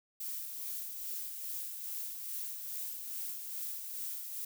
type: noise with tremolo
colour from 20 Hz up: violet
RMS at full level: -39 dBFS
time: 0.2-4.45 s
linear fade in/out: 5 ms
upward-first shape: sine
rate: 2.4 Hz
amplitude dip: 40%
effects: none